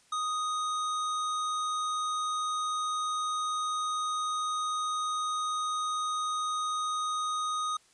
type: tone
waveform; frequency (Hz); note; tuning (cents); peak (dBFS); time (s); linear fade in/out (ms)
square; 1244.5; D#6; 0; -30; 0.12-7.77; 5
effects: white hiss -63 dBFS RMS until 7.93 s + resampled to 22050 Hz